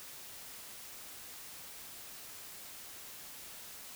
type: silence
effects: white hiss -49 dBFS RMS until 3.95 s